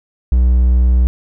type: tone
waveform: triangle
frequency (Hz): 61.74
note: B1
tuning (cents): 0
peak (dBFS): -6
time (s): 0.32-1.07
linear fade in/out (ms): 0
effects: none